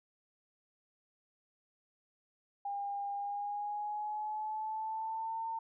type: tone with pitch glide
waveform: sine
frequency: 805 to 903.6 Hz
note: G5 to A5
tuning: +46 to +46 cents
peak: -35 dBFS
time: 2.65-5.59 s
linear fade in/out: 5 ms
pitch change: +200 cents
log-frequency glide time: 3.14-5.43 s
effects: none

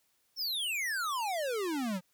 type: exponential sweep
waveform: square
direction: down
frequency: 5588 to 173.2 Hz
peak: -32 dBFS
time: 0.36-2.01 s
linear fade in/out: 50 ms
effects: white hiss -73 dBFS RMS until 2.13 s

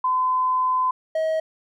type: tone pair in turn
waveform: sine / triangle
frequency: 1020 / 636.4 Hz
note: C6 / D#5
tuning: -44 / +39 cents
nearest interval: minor sixth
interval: 817 cents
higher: first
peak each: -18 dBFS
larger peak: neither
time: 0.04-0.91 / 1.15-1.4 s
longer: first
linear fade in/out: 5 ms
effects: none

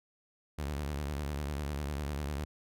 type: tone with vibrato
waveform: sawtooth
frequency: 72.3 Hz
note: D2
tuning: 27 cents flat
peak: -30 dBFS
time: 0.58-2.45 s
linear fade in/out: 10 ms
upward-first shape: sine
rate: 10 Hz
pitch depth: 110 cents each way
effects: none

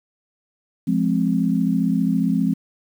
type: chord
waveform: sine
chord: F minor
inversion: none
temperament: just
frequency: 174.61 / 209.5 / 261.9 Hz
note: F3 / Ab3 / C4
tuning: 0 / +15 / +2 cents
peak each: -21 dBFS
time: 0.87-2.54 s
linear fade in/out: 10 ms
effects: 8-bit

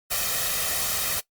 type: noise with comb filter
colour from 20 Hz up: white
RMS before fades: -26 dBFS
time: 0.1-1.21 s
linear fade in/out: 20 ms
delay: 1.6 ms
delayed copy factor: +0.6
effects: noise-tail reverb RT60 0.1 s tail -19 dB re dry + Opus 48 kbps

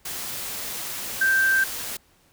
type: tone in noise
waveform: sine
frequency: 1568 Hz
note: G6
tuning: in tune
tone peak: -17 dBFS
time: 1.21-1.64 s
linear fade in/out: 5 ms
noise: white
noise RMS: -32 dBFS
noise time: 0.05-1.97 s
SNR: +12 dB
effects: pink hiss -60 dBFS RMS until 2.32 s

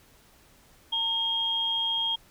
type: tone pair together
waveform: sine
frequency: 910 / 3243 Hz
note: A#5 / G#7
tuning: -42 / -42 cents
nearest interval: octave + minor seventh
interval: 2200 cents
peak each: -35 / -25 dBFS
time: 0.92-2.16 s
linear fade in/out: 10 ms
effects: pink hiss -58 dBFS RMS until 2.3 s

